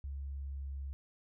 sine tone with pitch glide, 69.3 to 68.7 Hz, C#2 to C#2, 0 to -15 cents, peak -38 dBFS, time 0.04-0.93 s, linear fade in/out 0 ms, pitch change -15 cents, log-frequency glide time 0.18-0.72 s, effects none

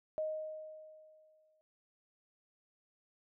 sine tone with exponential decay, 623 Hz, D#5, 2 cents sharp, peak -32 dBFS, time 0.18-1.61 s, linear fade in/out 0 ms, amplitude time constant 310 ms, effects none

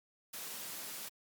white high-pass noise, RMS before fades -44 dBFS, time 0.33-1.09 s, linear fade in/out 10 ms, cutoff 120 Hz, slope 96 dB/octave, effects Opus 48 kbps

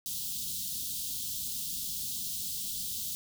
white band-stop noise, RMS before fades -36 dBFS, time 0.06-3.15 s, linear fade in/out 0 ms, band 250 to 3200 Hz, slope 48 dB/octave, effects none

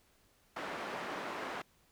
white band-pass noise, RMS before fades -41 dBFS, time 0.56-1.62 s, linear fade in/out 5 ms, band 230 to 1400 Hz, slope 12 dB/octave, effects pink hiss -69 dBFS RMS until 1.91 s

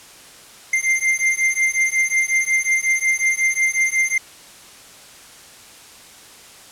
square beating tone pair, 2093 / 2098.5 Hz, C7 / C7, 0 / +5 cents, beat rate 5.5 Hz, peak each -20 dBFS, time 0.73-4.18 s, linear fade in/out 5 ms, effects white hiss -43 dBFS RMS until 6.71 s + low-pass 10000 Hz 12 dB/octave

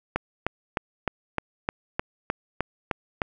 click train, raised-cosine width 0.5 ms, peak -9 dBFS, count 11, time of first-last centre 0.16-3.218 s, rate 3.27 Hz, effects none

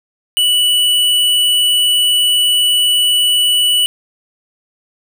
sine tone with tanh clipping, 2956 Hz, F#7, 2 cents flat, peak -11 dBFS, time 0.37-3.86 s, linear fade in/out 0 ms, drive 18 dB, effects none

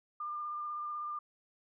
sine tone with vibrato, 1200 Hz, D6, 37 cents sharp, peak -36 dBFS, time 0.2-1.19 s, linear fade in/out 5 ms, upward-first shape sine, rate 16 Hz, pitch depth 14 cents each way, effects none

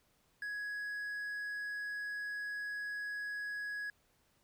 triangle tone, 1670 Hz, G#6, 9 cents sharp, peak -36 dBFS, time 0.42-3.9 s, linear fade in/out 2 ms, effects pink hiss -73 dBFS RMS until 4.43 s

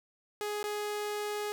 sawtooth tone with dropouts, 417 Hz, G#4, 7 cents sharp, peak -29 dBFS, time 0.41-1.52 s, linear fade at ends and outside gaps 0 ms, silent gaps 0.629-0.64 s, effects none

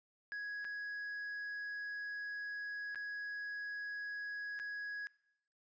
triangle tone with dropouts, 1665 Hz, G#6, 4 cents sharp, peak -38 dBFS, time 0.32-5.07 s, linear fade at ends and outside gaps 0 ms, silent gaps 0.645-0.65 / 2.947-2.957 / 4.591-4.598 s, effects noise-tail reverb RT60 0.8 s tail -21 dB re dry + resampled to 16000 Hz

